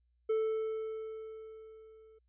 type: tone with level ramp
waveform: triangle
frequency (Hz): 440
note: A4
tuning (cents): 0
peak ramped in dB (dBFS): -25 to -55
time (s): 0.29-2.19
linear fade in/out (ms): 10
effects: added 60 Hz sine -70 dBFS peak until 2.28 s + resampled to 8000 Hz